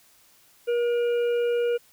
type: harmonic tone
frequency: 477.1 Hz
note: A#4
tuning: 40 cents sharp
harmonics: 1 / 3 / 5 / 6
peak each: -21 / -38 / -43 / -43 dBFS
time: 0.67-1.78 s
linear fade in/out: 20 ms
effects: white hiss -58 dBFS RMS until 1.92 s